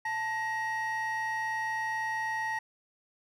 triangle tone pair together, 882 / 1886.2 Hz, A5 / A#6, +4 / +20 cents, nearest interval octave + minor second, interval 1316 cents, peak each -30 / -30 dBFS, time 0.05-2.59 s, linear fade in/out 5 ms, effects tanh soft clip ceiling -24 dBFS

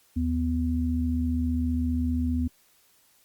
sine tone pair together, 77.78 / 248.4 Hz, D#2 / B3, 0 / +10 cents, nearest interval octave + minor sixth, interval 2010 cents, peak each -26 dBFS, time 0.16-2.48 s, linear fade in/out 10 ms, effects white hiss -62 dBFS RMS until 3.24 s + Opus 48 kbps

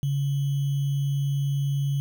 sine tone with sample-and-hold, 140 Hz, C#3, 18 cents sharp, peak -22 dBFS, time 0.03-2 s, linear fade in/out 0 ms, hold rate 3150 Hz, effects none

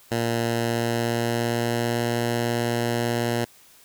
10% pulse tone with pitch glide, 116.54 to 118.3 Hz, A#2 to A#2, 0 to +26 cents, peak -14 dBFS, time 0.11-3.45 s, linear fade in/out 10 ms, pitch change +26 cents, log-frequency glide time 0.45-2.02 s, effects white hiss -53 dBFS RMS until 3.84 s

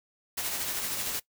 white noise with tremolo, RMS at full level -31 dBFS, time 0.37-1.2 s, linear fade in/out 10 ms, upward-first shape sine, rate 13 Hz, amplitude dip 35%, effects noise-tail reverb RT60 0.1 s tail -20 dB re dry

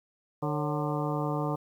harmonic tone with a mistuned harmonic, 149.5 Hz, D3, 31 cents sharp, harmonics 1 / 2 / 3 / 4 / 5 / 6 / 7 / 8, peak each -31 / -34 / -36 / -37 / -38 / -39 / -39 / -40 dBFS, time 0.42-1.56 s, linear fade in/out 10 ms, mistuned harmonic 4, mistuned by -120 cents, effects 10-bit

